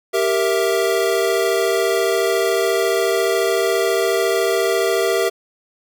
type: chord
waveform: square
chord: E diminished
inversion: first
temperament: equal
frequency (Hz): 392 / 466.2 / 659.3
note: G4 / Bb4 / E5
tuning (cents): 0 / 0 / 0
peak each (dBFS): -20 / -21 / -22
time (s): 0.13-5.3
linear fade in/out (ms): 20
effects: none